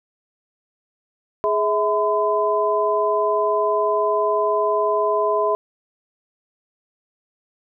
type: tone cluster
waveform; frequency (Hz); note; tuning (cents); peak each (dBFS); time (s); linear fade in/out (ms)
sine; 418 / 648 / 1014; G#4 / E5 / B5; +11 / -30 / +45; -21; 1.44-5.55; 0
effects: none